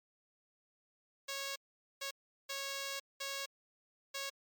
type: tone bursts at uneven times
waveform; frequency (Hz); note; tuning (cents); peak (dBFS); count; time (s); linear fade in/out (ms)
5% pulse; 551; C#5; -11; -27; 5; 1.28-1.56 / 2.01-2.11 / 2.49-3 / 3.2-3.46 / 4.14-4.3; 10
effects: MP3 96 kbps